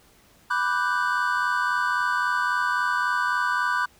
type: chord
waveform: triangle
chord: G major seventh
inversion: first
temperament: equal with one note detuned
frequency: 987.8 / 1174.7 / 1484.3 / 1568 Hz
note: B5 / D6 / F#6 / G6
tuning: 0 / 0 / +5 / 0 cents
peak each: -25 / -26 / -24 / -27 dBFS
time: 0.5-3.86 s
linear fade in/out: 10 ms
effects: pink hiss -57 dBFS RMS until 3.99 s